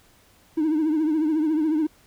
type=tone with vibrato; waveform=triangle; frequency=311.1 Hz; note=D#4; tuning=in tune; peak=-16 dBFS; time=0.57-1.87 s; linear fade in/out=10 ms; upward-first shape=triangle; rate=14 Hz; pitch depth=97 cents each way; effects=tanh soft clip ceiling -15 dBFS + pink hiss -57 dBFS RMS until 2.06 s